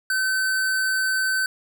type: tone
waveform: square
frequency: 1531 Hz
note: G6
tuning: 41 cents flat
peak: -21 dBFS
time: 0.1-1.46 s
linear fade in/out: 2 ms
effects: none